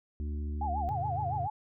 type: harmonic tone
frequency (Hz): 74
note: D2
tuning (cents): +14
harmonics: 1 / 3 / 4 / 5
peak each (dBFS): -32 / -44 / -48 / -52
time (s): 0.2-0.89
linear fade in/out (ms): 0
type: tone with vibrato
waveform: sine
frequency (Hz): 770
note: G5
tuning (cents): -31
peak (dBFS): -31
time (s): 0.61-1.5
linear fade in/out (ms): 5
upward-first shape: sine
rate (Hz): 7.1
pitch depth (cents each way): 190
type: chord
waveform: triangle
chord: F augmented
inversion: none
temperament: equal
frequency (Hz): 87.31 / 110 / 138.59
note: F2 / A2 / C#3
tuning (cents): 0 / 0 / 0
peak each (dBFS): -36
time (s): 0.88-1.48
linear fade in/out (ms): 20
effects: none